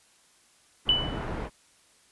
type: low-pass noise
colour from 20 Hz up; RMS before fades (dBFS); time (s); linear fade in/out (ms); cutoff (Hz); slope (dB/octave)
pink; -33; 0.85-1.5; 50; 1400; 12
type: tone with exponential decay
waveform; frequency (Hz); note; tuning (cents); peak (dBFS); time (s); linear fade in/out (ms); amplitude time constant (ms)
sine; 2984; F#7; +14; -16; 0.89-1.24; 1; 74
effects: white hiss -61 dBFS RMS until 2.11 s + resampled to 24000 Hz